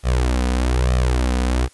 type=tone with flanger; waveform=sawtooth; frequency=62.3 Hz; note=B1; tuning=16 cents sharp; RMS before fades=-18 dBFS; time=0.03-1.69 s; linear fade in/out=50 ms; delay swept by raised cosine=1.6 to 4.1 ms; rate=1.1 Hz; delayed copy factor=+0.8; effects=white hiss -52 dBFS RMS until 1.73 s + resampled to 24000 Hz